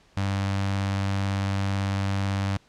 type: tone with notch filter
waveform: sawtooth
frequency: 98 Hz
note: G2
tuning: in tune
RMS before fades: -26 dBFS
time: 0.17-2.57 s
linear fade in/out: 0 ms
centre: 400 Hz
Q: 1.4
effects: pink hiss -59 dBFS RMS until 2.68 s + low-pass 6000 Hz 12 dB/octave